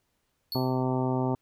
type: tone with exponential decay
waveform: square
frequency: 4400 Hz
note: C#8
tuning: 14 cents flat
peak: -30 dBFS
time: 0.52-0.83 s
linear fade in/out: 1 ms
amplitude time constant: 67 ms
type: harmonic tone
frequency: 128.8 Hz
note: C3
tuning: 27 cents flat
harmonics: 1 / 2 / 3 / 4 / 5 / 6 / 7 / 8 / 9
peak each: -29 / -29 / -32 / -38 / -36 / -38 / -35 / -48 / -43 dBFS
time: 0.55-1.35 s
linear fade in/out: 2 ms
effects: pink hiss -75 dBFS RMS until 1.41 s